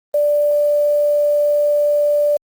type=tone with quantisation; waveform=sine; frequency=587.3 Hz; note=D5; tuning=in tune; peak=-12 dBFS; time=0.14-2.37 s; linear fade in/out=5 ms; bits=6; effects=Opus 24 kbps